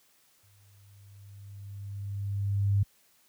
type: tone with exponential growth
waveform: sine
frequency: 100 Hz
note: G2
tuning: 35 cents sharp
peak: -20 dBFS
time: 0.43-2.83 s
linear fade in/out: 5 ms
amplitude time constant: 520 ms
effects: white hiss -65 dBFS RMS until 3.28 s + high-pass 60 Hz 12 dB/octave